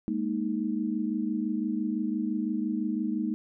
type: chord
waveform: sine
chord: Ab suspended second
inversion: none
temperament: just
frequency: 207.7 / 233.6 / 311.5 Hz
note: Ab3 / Bb3 / Eb4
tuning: 0 / +4 / +2 cents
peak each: -31 dBFS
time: 0.08-3.34 s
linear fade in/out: 0 ms
effects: none